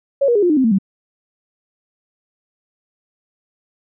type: tone with pitch steps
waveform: sine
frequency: 554.4 / 477.1 / 410.6 / 353.3 / 304 / 261.6 / 225.2 / 193.76 Hz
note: C#5 / A#4 / G#4 / F4 / D#4 / C4 / A3 / G3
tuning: 0 / +40 / -20 / +20 / -40 / 0 / +40 / -20 cents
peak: -11 dBFS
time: 0.21-0.786 s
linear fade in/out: 10 ms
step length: 72 ms
effects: none